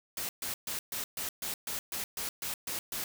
white noise bursts, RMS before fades -36 dBFS, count 12, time 0.17-3.04 s, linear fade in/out 2 ms, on 120 ms, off 130 ms, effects none

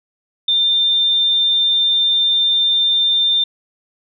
sine tone, 3595 Hz, A7, 36 cents sharp, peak -12 dBFS, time 0.48-3.44 s, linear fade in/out 5 ms, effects none

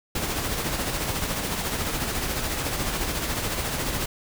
pink noise with tremolo, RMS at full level -26 dBFS, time 0.15-4.06 s, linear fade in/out 5 ms, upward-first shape sine, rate 14 Hz, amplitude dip 40%, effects none

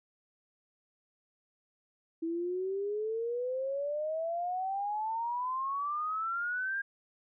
sine exponential sweep, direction up, 324.7 to 1621 Hz, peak -31 dBFS, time 2.22-6.82 s, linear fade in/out 10 ms, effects none

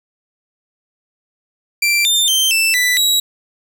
sawtooth tone with pitch steps, 2353 / 3598 / 3126 / 2658 / 1982 / 3868 Hz, D7 / A7 / G7 / E7 / B6 / B7, +3 / +38 / -6 / +14 / +6 / -37 cents, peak -9 dBFS, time 1.82-3.2 s, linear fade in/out 5 ms, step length 230 ms, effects none

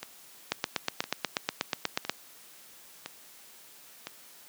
two click trains, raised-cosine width 0.2 ms, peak -9 / -19 dBFS, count 14 / 5, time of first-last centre 0.52-2.096 / 0.03-4.07 s, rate 8.25 / 0.99 Hz, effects white hiss -53 dBFS RMS until 4.48 s + high-pass 150 Hz 12 dB/octave

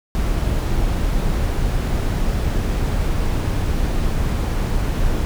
brown noise, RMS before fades -19 dBFS, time 0.15-5.25 s, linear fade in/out 0 ms, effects none

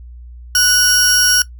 sawtooth tone pair together, 1480 / 5595 Hz, F#6 / F8, 0 / +2 cents, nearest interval octave + major seventh, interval 2302 cents, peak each -10 dBFS, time 0.55-1.42 s, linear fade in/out 2 ms, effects noise-tail reverb RT60 0.1 s tail -18 dB re dry + added 60 Hz sine -32 dBFS peak until 1.59 s

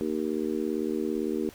harmonic tone, 77.78 Hz, D#2, in tune, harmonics 3 / 4 / 5 / 6, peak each -32 / -31 / -31 / -36 dBFS, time 0.01-1.49 s, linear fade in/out 0 ms, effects pink hiss -51 dBFS RMS until 1.54 s

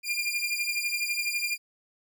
sawtooth beating tone pair, 2398 / 2410 Hz, D7 / D7, +36 / +44 cents, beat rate 12 Hz, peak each -27 dBFS, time 0.03-1.58 s, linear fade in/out 50 ms, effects none

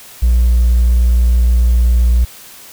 triangle tone with hard clipping, 59.6 Hz, A#1, 39 cents sharp, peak -7 dBFS, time 0.22-2.25 s, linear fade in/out 10 ms, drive 2 dB, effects white hiss -37 dBFS RMS until 2.72 s

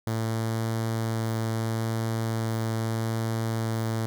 sawtooth tone with notch filter, 112.6 Hz, A2, 40 cents sharp, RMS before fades -28 dBFS, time 0.07-4.06 s, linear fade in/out 0 ms, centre 2600 Hz, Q 2, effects none

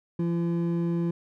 triangle tone pair together, 170 / 340 Hz, F3 / F4, -46 / -46 cents, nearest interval octave, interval 1200 cents, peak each -23 / -28 dBFS, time 0.19-1.11 s, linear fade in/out 5 ms, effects none

